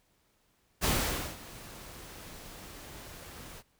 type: noise with ADSR envelope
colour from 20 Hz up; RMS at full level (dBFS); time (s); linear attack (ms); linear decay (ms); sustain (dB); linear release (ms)
pink; -27; 0.81-3.63; 35; 510; -20; 48
effects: pink hiss -71 dBFS RMS until 3.79 s